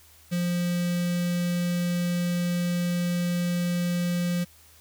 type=tone with notch filter; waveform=square; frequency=175.3 Hz; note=F3; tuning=7 cents sharp; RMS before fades=-26 dBFS; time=0.31-4.45 s; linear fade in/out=20 ms; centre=920 Hz; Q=0.81; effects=added 79 Hz sine -58 dBFS peak until 4.8 s + white hiss -55 dBFS RMS until 4.8 s